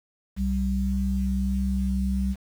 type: tone pair together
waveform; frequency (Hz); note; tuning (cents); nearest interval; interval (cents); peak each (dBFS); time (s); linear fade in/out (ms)
sine; 64.47 / 193.2; C2 / G3; -25 / -25; octave + perfect fifth; 1900; -25; 0.36-2.36; 50
effects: 8-bit